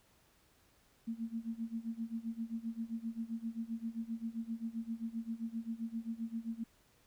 sine tone with tremolo, 227.9 Hz, A#3, 39 cents flat, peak -34 dBFS, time 1.07-6.64 s, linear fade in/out 10 ms, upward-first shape sine, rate 7.6 Hz, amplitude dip 90%, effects pink hiss -69 dBFS RMS until 7.06 s

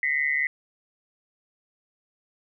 sine tone with amplitude modulation, 2006 Hz, B6, 26 cents sharp, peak -18 dBFS, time 0.03-0.47 s, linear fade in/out 2 ms, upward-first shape sine, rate 144 Hz, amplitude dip 85%, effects none

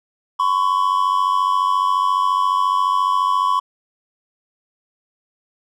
triangle tone pair together, 1015.6 / 1110 Hz, B5 / C#6, +48 / +2 cents, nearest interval major second, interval 154 cents, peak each -16 dBFS, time 0.39-3.6 s, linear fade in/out 10 ms, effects none

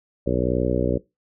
harmonic tone, 61.74 Hz, B1, in tune, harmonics 1 / 2 / 3 / 4 / 5 / 6 / 7 / 8 / 9, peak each -28 / -28 / -28 / -28 / -28 / -28 / -28 / -28 / -28 dBFS, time 0.26-0.98 s, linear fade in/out 10 ms, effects noise-tail reverb RT60 0.2 s tail -20 dB re dry

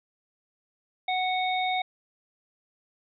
harmonic tone, 740 Hz, F#5, in tune, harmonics 1 / 3 / 5, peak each -26 / -31 / -33 dBFS, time 1.08-1.82 s, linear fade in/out 5 ms, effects none

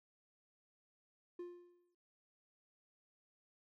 triangle tone with exponential decay, 351.8 Hz, F4, 13 cents sharp, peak -40 dBFS, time 1.39-1.95 s, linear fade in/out 5 ms, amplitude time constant 120 ms, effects none

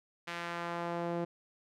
sawtooth tone with band-pass filter sweep, 171.4 Hz, F3, 32 cents flat, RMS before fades -37 dBFS, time 0.27-1.25 s, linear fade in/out 10 ms, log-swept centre 2200 to 450 Hz, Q 1, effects none

